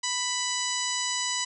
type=harmonic tone; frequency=991 Hz; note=B5; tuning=6 cents sharp; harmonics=1 / 2 / 3 / 4 / 5 / 6 / 7 / 8; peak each=-35 / -35 / -35 / -35 / -35 / -35 / -35 / -35 dBFS; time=0.03-1.45 s; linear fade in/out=10 ms; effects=none